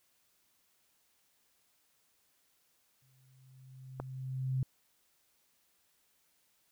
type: tone with exponential growth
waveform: sine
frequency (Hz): 130.81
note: C3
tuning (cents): 0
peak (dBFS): -28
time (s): 3.02-4.63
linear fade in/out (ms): 2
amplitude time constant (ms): 350
type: click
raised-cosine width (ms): 1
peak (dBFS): -24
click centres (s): 4
effects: white hiss -73 dBFS RMS until 6.71 s